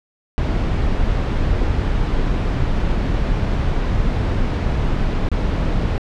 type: noise with dropouts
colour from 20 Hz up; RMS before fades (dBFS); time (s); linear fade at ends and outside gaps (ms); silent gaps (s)
brown; -18; 0.38-5.98; 0; 5.288-5.316
effects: low-pass 4000 Hz 12 dB/octave